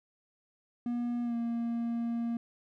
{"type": "tone with pitch glide", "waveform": "triangle", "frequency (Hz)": [240, 233.6], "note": ["B3", "A#3"], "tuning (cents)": [-49, 4], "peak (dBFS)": -28, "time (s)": [0.86, 2.37], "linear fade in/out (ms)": 2, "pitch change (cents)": -47, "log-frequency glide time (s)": [1.23, 1.35], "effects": []}